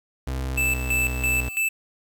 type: tone with pitch glide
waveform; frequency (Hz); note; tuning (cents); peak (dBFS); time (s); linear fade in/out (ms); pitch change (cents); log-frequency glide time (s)
35% pulse; 65.3 to 62.93; C2 to B1; -3 to +33; -24; 0.27-1.49; 5; -64; 0.54-0.85
type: tone with tremolo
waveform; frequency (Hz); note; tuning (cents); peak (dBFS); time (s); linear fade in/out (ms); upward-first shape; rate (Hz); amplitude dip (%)
square; 2637; E7; 0; -21; 0.57-1.69; 10; square; 3; 75
effects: 8-bit